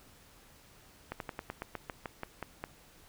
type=slowing click train; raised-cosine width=0.5 ms; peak=-22 dBFS; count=12; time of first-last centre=1.12-2.64 s; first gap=82 ms; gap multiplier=1.1; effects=pink hiss -59 dBFS RMS until 3.08 s